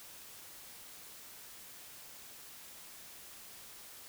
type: silence
effects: white hiss -52 dBFS RMS until 4.08 s